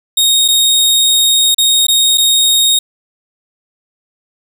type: tone with dropouts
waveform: sawtooth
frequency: 3729 Hz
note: A#7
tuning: in tune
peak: -5 dBFS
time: 0.17-2.79 s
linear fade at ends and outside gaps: 5 ms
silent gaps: 0.48-0.484 / 1.546-1.582 / 1.868-1.883 / 2.175-2.18 s
effects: none